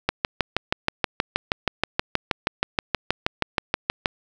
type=click train; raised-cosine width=0.3 ms; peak=-3 dBFS; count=26; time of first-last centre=0.09-4.058 s; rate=6.3 Hz; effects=none